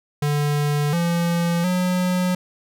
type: tone with pitch steps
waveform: square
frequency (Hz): 146.7 / 170.9 / 181.6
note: D3 / F3 / F#3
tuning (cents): -2 / -37 / -32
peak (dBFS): -19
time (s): 0.22-2.35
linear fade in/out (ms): 5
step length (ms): 710
effects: none